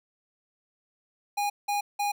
square tone bursts, 819 Hz, G#5, 24 cents flat, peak -26 dBFS, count 3, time 1.37-2.12 s, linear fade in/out 10 ms, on 130 ms, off 180 ms, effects none

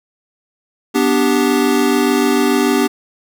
square chord, G major, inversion first, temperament equal, 246.9 / 293.7 / 392 Hz, B3 / D4 / G4, 0 / 0 / 0 cents, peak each -17 dBFS, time 0.94-2.88 s, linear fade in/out 20 ms, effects none

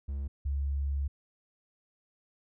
triangle / sine tone pair in turn, 69.3 / 69.86 Hz, C#2 / C#2, 0 / +14 cents, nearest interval unison, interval 14 cents, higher second, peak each -30 / -28 dBFS, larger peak second, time 0.08-0.28 / 0.45-1.08 s, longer second, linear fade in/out 10 ms, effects none

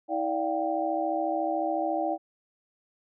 sine tone cluster, 322.1 / 583 / 707 / 781 Hz, E4 / D5 / F5 / G5, -40 / -13 / +21 / -7 cents, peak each -31 dBFS, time 0.08-2.18 s, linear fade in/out 50 ms, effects none

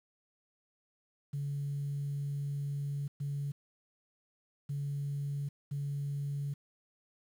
sine tone bursts at uneven times, 142 Hz, C#3, 42 cents sharp, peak -32 dBFS, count 4, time 1.33-3.08 / 3.2-3.52 / 4.69-5.49 / 5.71-6.54 s, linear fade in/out 10 ms, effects tanh soft clip ceiling -29 dBFS + 10-bit

